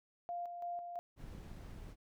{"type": "tone with tremolo", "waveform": "sine", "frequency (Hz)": 698, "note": "F5", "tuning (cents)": -1, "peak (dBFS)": -38, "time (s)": [0.29, 0.99], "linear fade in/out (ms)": 0, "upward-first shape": "square", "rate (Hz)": 3, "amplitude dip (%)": 45}
{"type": "noise", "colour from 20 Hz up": "brown", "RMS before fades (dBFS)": -50, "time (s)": [1.16, 1.96], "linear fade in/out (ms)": 50}
{"type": "clicks", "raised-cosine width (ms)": 5, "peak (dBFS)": -40, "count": 9, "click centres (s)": [1.24, 1.351, 1.383, 1.463, 1.516, 1.571, 1.695, 1.731, 1.762]}
{"effects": []}